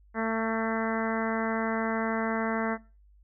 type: harmonic tone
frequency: 223.9 Hz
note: A3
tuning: 30 cents sharp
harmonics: 1 / 2 / 3 / 4 / 5 / 6 / 7 / 8 / 9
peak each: -30 / -33 / -35 / -36 / -37 / -38 / -38 / -39 / -40 dBFS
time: 0.14-2.78 s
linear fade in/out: 50 ms
effects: noise-tail reverb RT60 0.3 s tail -19 dB re dry + added 50 Hz sine -55 dBFS peak until 3.23 s